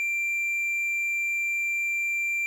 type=tone; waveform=triangle; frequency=2363 Hz; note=D7; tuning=10 cents sharp; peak=-23 dBFS; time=0-2.46 s; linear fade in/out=0 ms; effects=none